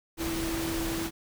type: tone in noise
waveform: sine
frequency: 329.6 Hz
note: E4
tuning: in tune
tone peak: -31 dBFS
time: 0.17-1.11 s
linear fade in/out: 50 ms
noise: pink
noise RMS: -34 dBFS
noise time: 0.17-1.11 s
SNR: 0 dB
effects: none